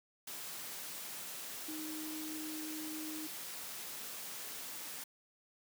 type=tone in noise; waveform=sine; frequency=311.1 Hz; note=D#4; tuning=in tune; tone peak=-42 dBFS; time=1.68-3.27 s; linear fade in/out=5 ms; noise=white; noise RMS=-45 dBFS; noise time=0.27-5.04 s; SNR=0 dB; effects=high-pass 150 Hz 12 dB/octave